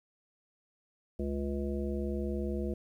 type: harmonic tone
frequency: 70.2 Hz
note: C#2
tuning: 22 cents sharp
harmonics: 1 / 3 / 5 / 7 / 9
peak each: -35 / -36 / -37 / -41 / -45 dBFS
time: 1.19-2.74 s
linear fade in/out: 5 ms
effects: 11-bit